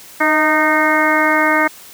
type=harmonic tone with a mistuned harmonic; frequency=307.5 Hz; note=D#4; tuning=20 cents flat; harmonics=1 / 2 / 3 / 4 / 5 / 6 / 7; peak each=-19 / -19 / -19 / -19 / -19 / -19 / -19 dBFS; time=0.2-1.68 s; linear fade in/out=10 ms; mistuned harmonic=2; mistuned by=+34 cents; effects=white hiss -39 dBFS RMS until 1.93 s + high-pass 80 Hz 12 dB/octave